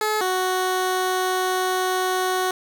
15% pulse tone pair in turn, 428.4 / 370.5 Hz, A4 / F#4, -46 / +2 cents, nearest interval minor third, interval 252 cents, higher first, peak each -14 dBFS, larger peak neither, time 0.01-0.21 / 0.21-2.51 s, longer second, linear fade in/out 2 ms, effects none

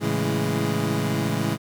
25% pulse chord, A major seventh, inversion none, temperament equal with one note detuned, 111.02 / 138.59 / 164.81 / 207.7 Hz, A2 / C#3 / E3 / G#3, +16 / 0 / 0 / 0 cents, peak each -24 dBFS, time 0-1.58 s, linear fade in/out 50 ms, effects none

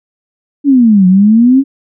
sine exponential two-way sweep, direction down then up, 293.7 to 180.3 to 279.8 Hz, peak -3 dBFS, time 0.64-1.64 s, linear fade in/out 50 ms, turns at 1.07 s, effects none

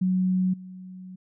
sine tone with level steps, 185 Hz, F#3, in tune, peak -20 / -38 dBFS, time 0.01-1.16 s, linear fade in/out 10 ms, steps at 0.53 s, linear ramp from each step 10 ms, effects none

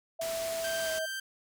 sine tone with pitch glide, 659.3 to 639.8 Hz, E5 to D#5, 0 to +48 cents, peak -32 dBFS, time 0.19-1.06 s, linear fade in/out 10 ms, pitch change -52 cents, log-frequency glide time 0.82-0.9 s
white low-pass noise, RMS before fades -40 dBFS, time 0.21-0.99 s, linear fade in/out 5 ms, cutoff 10000 Hz, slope 12 dB/octave
sawtooth tone, 1568 Hz, G6, in tune, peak -31 dBFS, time 0.64-1.2 s, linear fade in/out 5 ms
effects none

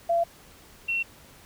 sine tone pair in turn, 680 / 2720 Hz, F5 / F7, -46 / -46 cents, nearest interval 2 octaves, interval 2400 cents, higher second, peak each -20 / -24 dBFS, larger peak first, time 0.09-0.24 / 0.88-1.03 s, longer neither, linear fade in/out 10 ms, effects pink hiss -52 dBFS RMS until 1.45 s

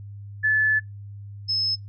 sine tone pair in turn, 1733 / 5193 Hz, A6 / E8, -27 / -27 cents, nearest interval octave + perfect fifth, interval 1900 cents, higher second, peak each -17 / -21 dBFS, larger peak first, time 0.43-0.8 / 1.48-1.76 s, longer first, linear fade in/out 20 ms, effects noise-tail reverb RT60 0.2 s tail -25 dB re dry + added 101 Hz sine -36 dBFS peak until 1.88 s

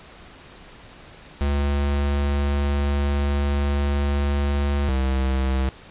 square tone pair in turn, 71.2 / 65.94 Hz, C#2 / C2, +47 / +14 cents, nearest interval minor second, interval 133 cents, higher first, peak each -20 dBFS, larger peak neither, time 1.41-4.89 / 4.89-5.69 s, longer first, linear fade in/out 0 ms, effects pink hiss -45 dBFS RMS until 5.9 s + resampled to 8000 Hz

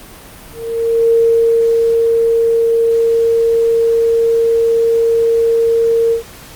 sine tone with ADSR envelope, 459.6 Hz, A#4, 25 cents flat, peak -7 dBFS, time 0.52-6.23 s, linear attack 590 ms, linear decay 680 ms, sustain -2 dB, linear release 110 ms, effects pink hiss -36 dBFS RMS until 6.55 s + Opus 32 kbps

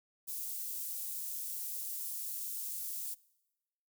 white high-pass noise, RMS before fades -40 dBFS, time 0.27-3.15 s, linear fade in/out 20 ms, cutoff 8900 Hz, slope 12 dB/octave, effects noise-tail reverb RT60 1.0 s tail -23 dB re dry

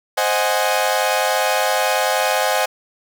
sawtooth chord, Ab dominant seventh, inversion first, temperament equal, 523.3 / 622.3 / 740 / 830.6 Hz, C5 / Eb5 / Gb5 / Ab5, 0 / 0 / 0 / 0 cents, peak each -18 dBFS, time 0.17-2.66 s, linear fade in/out 10 ms, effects none

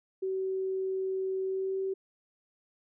sine tone with pitch glide, 380 to 384 Hz, F#4 to G4, +46 to -36 cents, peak -29 dBFS, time 0.22-1.94 s, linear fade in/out 10 ms, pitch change +18 cents, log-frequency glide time 1.43-1.79 s, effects none

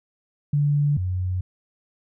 sine tone pair in turn, 145.3 / 91.68 Hz, D3 / F#2, -18 / -15 cents, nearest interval minor sixth, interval 797 cents, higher first, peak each -17 / -22 dBFS, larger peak first, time 0.53-0.97 / 0.97-1.41 s, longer neither, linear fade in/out 5 ms, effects none

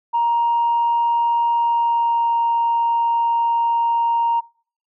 sine tone with pitch glide, 938 to 932.1 Hz, A#5 to A#5, +11 to 0 cents, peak -14 dBFS, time 0.13-4.41 s, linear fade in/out 20 ms, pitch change -11 cents, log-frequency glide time 1.54-2.35 s, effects noise-tail reverb RT60 0.5 s tail -25 dB re dry + tanh soft clip ceiling -11 dBFS

